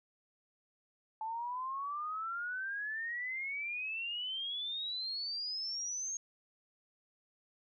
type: exponential sweep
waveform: sine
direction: up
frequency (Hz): 870 to 6540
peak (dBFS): -36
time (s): 1.21-6.17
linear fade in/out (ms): 2
effects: none